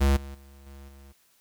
square tone with level steps, 69 Hz, C#2, 7 cents flat, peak -19 / -38 / -49 / -44 / -48 dBFS, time 0-1.13 s, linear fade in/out 20 ms, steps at 0.16 / 0.34 / 0.66 / 0.88 s, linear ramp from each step 10 ms, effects white hiss -64 dBFS RMS until 1.4 s

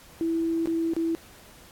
sine tone with dropouts, 329.6 Hz, E4, in tune, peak -23 dBFS, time 0.21-1.15 s, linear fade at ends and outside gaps 0 ms, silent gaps 0.658-0.673 / 0.935-0.965 s, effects pink hiss -51 dBFS RMS until 1.71 s + AAC 64 kbps

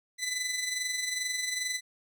15% pulse tone with amplitude modulation, 2003 Hz, B6, 24 cents sharp, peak -22 dBFS, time 0.18-1.81 s, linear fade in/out 50 ms, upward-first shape sine, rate 22.4 Hz, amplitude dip 50%, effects none

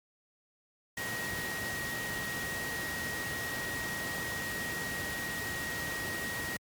sine tone in noise, 1889 Hz, A#6, 22 cents sharp, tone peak -36 dBFS, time 0.97-6.57 s, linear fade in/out 5 ms, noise pink, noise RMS -38 dBFS, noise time 0.97-6.57 s, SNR -1 dB, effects high-pass 80 Hz 12 dB/octave + MP3 96 kbps

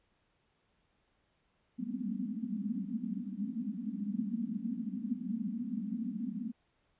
pink band-pass noise, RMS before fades -37 dBFS, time 1.78-6.52 s, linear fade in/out 20 ms, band 190 to 260 Hz, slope 96 dB/octave, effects pink hiss -75 dBFS RMS until 6.99 s + resampled to 8000 Hz

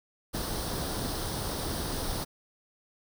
pink noise with comb filter, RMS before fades -33 dBFS, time 0.33-2.25 s, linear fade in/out 20 ms, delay 0.21 ms, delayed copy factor +0.6, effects none

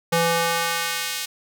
square tone with high-pass filter sweep, 167.8 Hz, E3, 31 cents sharp, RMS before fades -23 dBFS, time 0.12-1.26 s, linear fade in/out 10 ms, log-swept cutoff 340 to 3200 Hz, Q 0.73, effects none

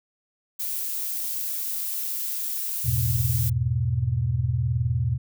violet noise, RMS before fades -29 dBFS, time 0.59-3.5 s, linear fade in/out 10 ms
sine chord, E major, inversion none, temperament equal with one note detuned, 82.41 / 104.19 / 123.47 Hz, E2 / G#2 / B2, 0 / +6 / 0 cents, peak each -28 / -28 / -23 dBFS, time 2.84-5.18 s, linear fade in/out 20 ms
effects none

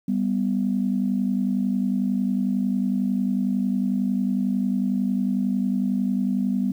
sine tone pair together, 196.36 / 247.4 Hz, G3 / B3, +3 / +3 cents, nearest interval major third, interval 400 cents, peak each -22 / -23 dBFS, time 0.08-6.72 s, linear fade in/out 5 ms, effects tanh soft clip ceiling -12 dBFS + 9-bit

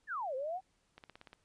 sine exponential two-way sweep, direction down then up, 1840 to 504 to 784 Hz, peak -35 dBFS, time 0.07-0.61 s, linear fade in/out 50 ms, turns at 0.35 s
click train, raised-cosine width 0.3 ms, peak -35 dBFS, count 7, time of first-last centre 0.98-1.331 s, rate 17.1 Hz
effects pink hiss -75 dBFS RMS until 1.44 s + resampled to 22050 Hz

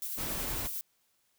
violet noise with tremolo, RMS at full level -36 dBFS, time 0.02-0.81 s, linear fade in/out 0 ms, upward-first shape triangle, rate 11 Hz, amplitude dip 30%
pink noise, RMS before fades -38 dBFS, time 0.17-0.68 s, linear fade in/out 20 ms
effects white hiss -73 dBFS RMS until 1.38 s

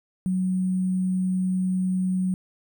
sine tone with sample-and-hold, 185.1 Hz, F#3, 1 cent sharp, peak -21 dBFS, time 0.26-2.34 s, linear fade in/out 0 ms, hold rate 8820 Hz, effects none

